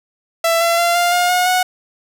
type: tone with pitch steps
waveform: sawtooth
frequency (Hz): 666 / 676.9 / 687.9 / 699.1 / 710.5 / 722.1 / 733.9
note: E5 / E5 / F5 / F5 / F5 / F#5 / F#5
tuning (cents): +18 / +46 / -26 / +2 / +30 / -42 / -14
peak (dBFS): -9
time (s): 0.44-1.63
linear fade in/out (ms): 5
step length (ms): 170
effects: none